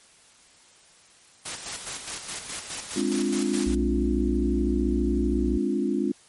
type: noise with tremolo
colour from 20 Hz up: white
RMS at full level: -32 dBFS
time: 1.45-3.75 s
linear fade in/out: 10 ms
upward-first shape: square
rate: 4.8 Hz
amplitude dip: 50%
type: chord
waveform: sine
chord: D half-diminished seventh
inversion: second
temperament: equal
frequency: 207.7 / 261.6 / 293.7 / 349.2 Hz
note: Ab3 / C4 / D4 / F4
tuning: 0 / 0 / 0 / 0 cents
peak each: -28 dBFS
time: 2.96-6.12 s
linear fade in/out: 5 ms
type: tone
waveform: triangle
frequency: 60.8 Hz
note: B1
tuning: 26 cents flat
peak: -24 dBFS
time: 3.66-5.58 s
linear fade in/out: 10 ms
effects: white hiss -55 dBFS RMS until 6.28 s + MP3 48 kbps